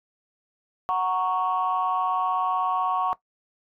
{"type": "chord", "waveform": "sine", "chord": "F# major", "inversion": "none", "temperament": "equal", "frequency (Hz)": [740, 932.3, 1108.7], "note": ["F#5", "A#5", "C#6"], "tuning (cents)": [0, 0, 0], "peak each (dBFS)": [-25, -28, -24], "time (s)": [0.89, 3.13], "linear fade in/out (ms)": 0, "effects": ["noise-tail reverb RT60 0.1 s tail -17 dB re dry", "tanh soft clip ceiling -15 dBFS"]}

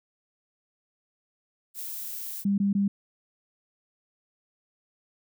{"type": "noise", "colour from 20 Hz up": "violet", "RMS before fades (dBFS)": -36, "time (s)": [1.74, 2.45], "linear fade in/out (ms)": 50}
{"type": "tone bursts", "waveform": "sine", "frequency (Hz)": 199.5, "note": "G3", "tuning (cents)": 31, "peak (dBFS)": -21, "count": 3, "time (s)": [2.45, 2.88], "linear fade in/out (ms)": 5, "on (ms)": 130, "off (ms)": 20}
{"effects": []}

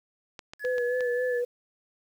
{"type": "clicks", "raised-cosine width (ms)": 0.2, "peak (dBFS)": -23, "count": 5, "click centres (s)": [0.392, 0.535, 0.65, 0.782, 1.007]}
{"type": "tone with pitch glide", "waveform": "sine", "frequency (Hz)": [1700, 1731.7], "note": ["G#6", "A6"], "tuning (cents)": [40, -28], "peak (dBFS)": -33, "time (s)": [0.59, 1.42], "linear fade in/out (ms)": 50, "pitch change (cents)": 32, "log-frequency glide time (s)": [0.85, 1.01]}
{"type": "tone with vibrato", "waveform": "sine", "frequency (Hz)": 493.9, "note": "B4", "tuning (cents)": 0, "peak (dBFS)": -25, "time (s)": [0.64, 1.45], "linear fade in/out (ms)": 10, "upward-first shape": "sine", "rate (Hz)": 3.7, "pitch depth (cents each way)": 38}
{"effects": ["9-bit"]}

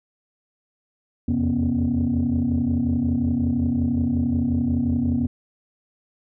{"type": "tone cluster", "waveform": "sine", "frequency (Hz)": [81.8, 87.3, 132.6, 240.7, 272.2], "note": ["E2", "F2", "C3", "B3", "C#4"], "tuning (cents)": [-13, 0, 23, -44, -31], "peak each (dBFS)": [-28, -26, -28, -20, -26], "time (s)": [1.28, 5.27], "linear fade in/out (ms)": 5, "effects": ["tanh soft clip ceiling -13 dBFS"]}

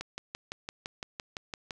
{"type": "click train", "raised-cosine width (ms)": 0.2, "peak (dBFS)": -19, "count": 11, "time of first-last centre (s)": [0.01, 1.708], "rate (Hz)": 5.89, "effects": []}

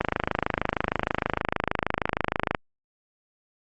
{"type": "click train", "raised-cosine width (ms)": 0.5, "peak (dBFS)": -7, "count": 68, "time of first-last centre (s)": [0.01, 2.548], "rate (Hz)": 26.4, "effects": ["Opus 32 kbps"]}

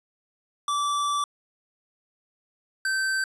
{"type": "tone pair in turn", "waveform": "square", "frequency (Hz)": [1161, 1549.7], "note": ["D6", "G6"], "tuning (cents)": [-20, -20], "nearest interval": "perfect fourth", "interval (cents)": 500, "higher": "second", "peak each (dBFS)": -24, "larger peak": "neither", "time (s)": [[0.68, 1.24], [2.85, 3.24]], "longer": "first", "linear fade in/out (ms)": 2, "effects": ["resampled to 24000 Hz"]}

